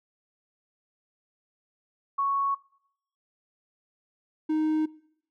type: tone pair in turn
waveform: sine / triangle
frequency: 1108.7 / 311.1 Hz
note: C#6 / D#4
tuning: 0 / 0 cents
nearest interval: octave + minor seventh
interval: 2200 cents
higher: first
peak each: -23 / -21 dBFS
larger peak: second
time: 2.18-2.55 / 4.49-4.86 s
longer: neither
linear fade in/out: 10 ms
effects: noise-tail reverb RT60 0.7 s tail -22 dB re dry